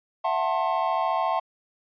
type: chord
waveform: triangle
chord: F# half-diminished seventh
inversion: third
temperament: just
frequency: 666 / 740 / 888 / 1065.6 Hz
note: E5 / F#5 / A5 / C6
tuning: +18 / 0 / +16 / +31 cents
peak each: -26 dBFS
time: 0.24-1.4 s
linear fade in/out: 10 ms
effects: resampled to 11025 Hz